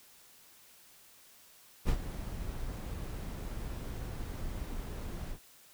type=noise with ADSR envelope; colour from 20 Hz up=brown; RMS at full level=-27 dBFS; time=1.85-5.39 s; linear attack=38 ms; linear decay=78 ms; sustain=-12 dB; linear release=81 ms; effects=white hiss -59 dBFS RMS until 5.73 s